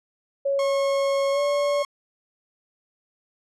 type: tone with pitch glide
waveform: sine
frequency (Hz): 554.4 to 575.6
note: C#5 to D5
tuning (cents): 0 to -35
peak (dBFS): -20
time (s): 0.45-1.83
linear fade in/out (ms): 10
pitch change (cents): +65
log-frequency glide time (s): 1.32-1.4
type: tone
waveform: sawtooth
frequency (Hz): 1086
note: C#6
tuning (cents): -36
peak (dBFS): -25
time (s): 0.59-1.85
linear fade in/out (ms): 2
effects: low-pass 8000 Hz 12 dB/octave